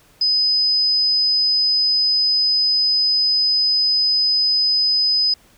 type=tone; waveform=sine; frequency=5020 Hz; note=D#8; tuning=15 cents sharp; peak=-14 dBFS; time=0.21-5.34 s; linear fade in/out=5 ms; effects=pink hiss -53 dBFS RMS until 5.57 s